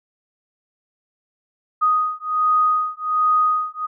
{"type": "beating tone pair", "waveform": "sine", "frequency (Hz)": [1245, 1246.3], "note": ["D#6", "D#6"], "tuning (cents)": [1, 2], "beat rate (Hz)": 1.3, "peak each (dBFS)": -19, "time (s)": [1.81, 3.87], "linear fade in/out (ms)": 20, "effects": []}